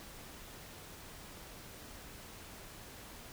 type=silence; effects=pink hiss -51 dBFS RMS until 3.32 s